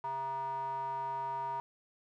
square tone with band-pass filter, 134.9 Hz, C#3, 47 cents flat, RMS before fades -37 dBFS, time 0.04-1.6 s, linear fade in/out 0 ms, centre 950 Hz, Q 9, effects none

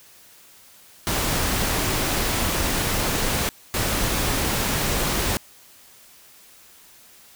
pink noise bursts at uneven times, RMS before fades -23 dBFS, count 2, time 1.07-3.49 / 3.74-5.37 s, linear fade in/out 0 ms, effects white hiss -50 dBFS RMS until 7.35 s

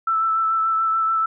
sine tone with vibrato, 1323 Hz, E6, 6 cents sharp, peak -17 dBFS, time 0.07-1.26 s, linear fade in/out 5 ms, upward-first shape sine, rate 6.9 Hz, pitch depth 17 cents each way, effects none

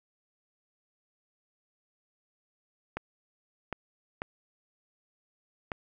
clicks, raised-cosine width 0.5 ms, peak -18 dBFS, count 4, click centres 2.97 / 3.727 / 4.219 / 5.718 s, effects none

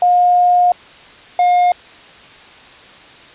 sine / triangle tone pair in turn, 714 / 714 Hz, F5 / F5, +38 / +38 cents, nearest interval unison, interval 0 cents, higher neither, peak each -8 / -7 dBFS, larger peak second, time 0.02-0.72 / 1.39-1.72 s, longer first, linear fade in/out 2 ms, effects white hiss -40 dBFS RMS until 3.34 s + resampled to 8000 Hz

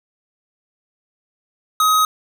square tone, 1263 Hz, D#6, 26 cents sharp, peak -13 dBFS, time 1.8-2.05 s, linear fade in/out 2 ms, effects none

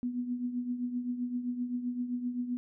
sine tone with tremolo, 245.6 Hz, B3, 9 cents flat, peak -28 dBFS, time 0.03-2.57 s, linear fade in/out 0 ms, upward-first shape triangle, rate 7.7 Hz, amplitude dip 70%, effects none

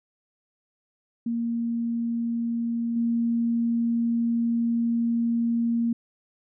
sine tone with level steps, 233.1 Hz, A#3, in tune, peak -24 / -21 dBFS, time 1.26-5.93 s, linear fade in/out 5 ms, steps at 2.96 s, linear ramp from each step 5 ms, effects none

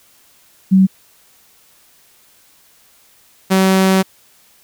sine / sawtooth tone pair in turn, 190 / 190 Hz, F#3 / F#3, +46 / +46 cents, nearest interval unison, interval 0 cents, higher neither, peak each -6 dBFS, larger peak neither, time 0.71-0.87 / 3.5-4.03 s, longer second, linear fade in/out 20 ms, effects white hiss -51 dBFS RMS until 4.63 s

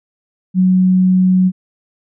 sine tone, 185 Hz, F#3, in tune, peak -8 dBFS, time 0.54-1.52 s, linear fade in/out 50 ms, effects none

